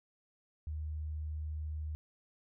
sine tone, 76.8 Hz, D#2, 22 cents flat, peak -36 dBFS, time 0.67-1.95 s, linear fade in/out 0 ms, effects none

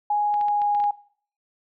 sine tone with pitch glide, 830.6 to 823 Hz, G#5 to G#5, 0 to -16 cents, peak -19 dBFS, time 0.1-0.91 s, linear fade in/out 5 ms, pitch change -16 cents, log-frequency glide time 0.24-0.8 s
clicks, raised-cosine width 0.3 ms, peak -26 dBFS, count 7, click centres 0.341 / 0.412 / 0.484 / 0.618 / 0.749 / 0.801 / 0.84 s
effects noise-tail reverb RT60 0.5 s tail -20 dB re dry

